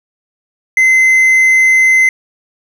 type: tone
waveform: triangle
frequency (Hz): 2058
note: C7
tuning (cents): -29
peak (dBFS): -4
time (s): 0.77-2.09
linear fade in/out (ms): 2
effects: none